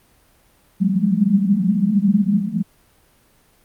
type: band-pass noise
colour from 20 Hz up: white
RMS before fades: -17 dBFS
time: 0.8-2.63 s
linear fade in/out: 20 ms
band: 180 to 210 Hz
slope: 96 dB/octave
effects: pink hiss -56 dBFS RMS until 3.64 s + Opus 32 kbps